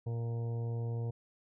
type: harmonic tone with a mistuned harmonic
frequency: 116.54 Hz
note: A#2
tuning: in tune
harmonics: 1 / 2 / 3 / 4 / 5 / 6 / 7 / 8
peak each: -33 / -50 / -52 / -45 / -58 / -55 / -61 / -59 dBFS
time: 0.06-1.11 s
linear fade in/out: 10 ms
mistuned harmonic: 7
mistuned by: -43 cents
effects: none